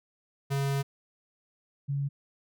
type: tone pair in turn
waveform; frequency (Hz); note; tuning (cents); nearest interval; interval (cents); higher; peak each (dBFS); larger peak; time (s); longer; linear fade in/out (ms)
square / sine; 138.59 / 140.36; C#3 / C#3; 0 / +22; unison; 22; second; -27; neither; 0.5-0.83 / 1.88-2.09; first; 20
effects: none